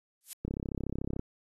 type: noise with exponential growth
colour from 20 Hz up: violet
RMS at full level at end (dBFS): -32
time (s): 0.21-0.33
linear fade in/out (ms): 0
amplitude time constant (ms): 24
type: click train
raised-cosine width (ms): 3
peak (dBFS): -21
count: 26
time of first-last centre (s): 0.45-1.194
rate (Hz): 33.6
effects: AAC 32 kbps